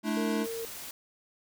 square chord, A suspended fourth, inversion none, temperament equal with one note detuned, 216.8 / 293.7 / 329.6 Hz, A3 / D4 / E4, -25 / 0 / 0 cents, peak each -31 / -34 / -36 dBFS, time 0.03-0.47 s, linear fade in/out 50 ms
sine tone, 457.3 Hz, A#4, 33 cents flat, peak -34 dBFS, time 0.17-0.65 s, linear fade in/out 0 ms
white noise, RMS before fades -42 dBFS, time 0.44-0.91 s, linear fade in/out 2 ms
effects none

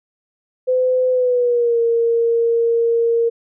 sine tone with pitch glide, 509 to 464.1 Hz, C5 to A#4, -48 to -8 cents, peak -13 dBFS, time 0.67-3.3 s, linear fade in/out 20 ms, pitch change -160 cents, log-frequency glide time 1.11-1.8 s, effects none

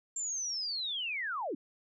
sine linear sweep, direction down, 7390 to 237.2 Hz, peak -33 dBFS, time 0.16-1.55 s, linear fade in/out 5 ms, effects none

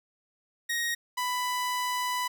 sawtooth tone pair in turn, 1876 / 993.8 Hz, A#6 / B5, +11 / +11 cents, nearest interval major seventh, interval 1100 cents, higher first, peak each -24 dBFS, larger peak neither, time 0.69-0.95 / 1.17-2.28 s, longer second, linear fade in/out 10 ms, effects none

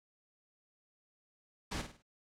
pink noise with echo, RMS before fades -38 dBFS, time 1.71-1.82 s, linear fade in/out 10 ms, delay 51 ms, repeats 4, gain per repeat -8 dB, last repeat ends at 2.024 s, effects low-pass 7000 Hz 12 dB/octave

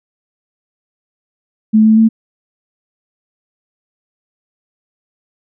sine tone with pitch steps, 217.2 / 219 / 223.1 Hz, A3 / A3 / A3, -22 / -8 / +24 cents, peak -5 dBFS, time 1.73-2.09 s, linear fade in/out 20 ms, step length 120 ms, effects none

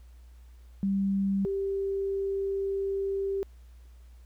sine tone pair in turn, 196 / 392 Hz, G3 / G4, 0 / 0 cents, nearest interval octave, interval 1200 cents, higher second, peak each -24 / -27 dBFS, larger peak first, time 0.83-1.45 / 1.45-3.43 s, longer second, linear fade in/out 0 ms, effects added 60 Hz sine -48 dBFS peak until 4.25 s + pink hiss -67 dBFS RMS until 4.25 s

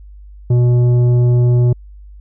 sine tone with tanh clipping, 122.1 Hz, B2, 19 cents flat, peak -10 dBFS, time 0.5-1.73 s, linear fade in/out 5 ms, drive 9 dB, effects added 50 Hz sine -34 dBFS peak until 2.2 s

